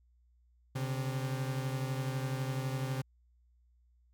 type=beating tone pair; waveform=40% pulse; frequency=130.81 / 142.81 Hz; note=C3 / D3; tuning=0 / -48 cents; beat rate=12 Hz; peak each=-33 / -39 dBFS; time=0.75-3.02 s; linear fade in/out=10 ms; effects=added 60 Hz sine -64 dBFS peak until 4.13 s